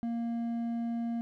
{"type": "tone with hard clipping", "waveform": "sine", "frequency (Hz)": 233.1, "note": "A#3", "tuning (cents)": 0, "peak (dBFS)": -32, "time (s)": [0.03, 1.21], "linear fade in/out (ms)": 0, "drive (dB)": 5, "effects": []}